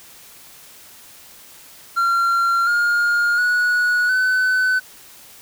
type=tone with pitch steps; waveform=triangle; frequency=1375 / 1418.6 / 1463.5 / 1509.9 Hz; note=F6 / F6 / F#6 / F#6; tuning=-27 / +27 / -19 / +35 cents; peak=-13 dBFS; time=1.96-4.8 s; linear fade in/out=20 ms; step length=710 ms; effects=white hiss -44 dBFS RMS until 5.41 s